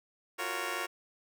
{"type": "chord", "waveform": "10% pulse", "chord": "Gb major seventh", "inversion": "third", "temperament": "just", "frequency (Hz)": [346.9, 370, 462.5, 555], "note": ["F4", "Gb4", "Bb4", "Db5"], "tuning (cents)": [-12, 0, -14, 2], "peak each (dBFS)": -32, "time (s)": [0.38, 0.87], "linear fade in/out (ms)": 20, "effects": []}